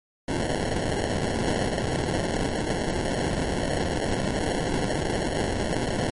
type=noise with sample-and-hold; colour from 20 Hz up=white; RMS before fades=-26 dBFS; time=0.28-6.1 s; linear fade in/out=2 ms; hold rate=1225 Hz; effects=MP3 48 kbps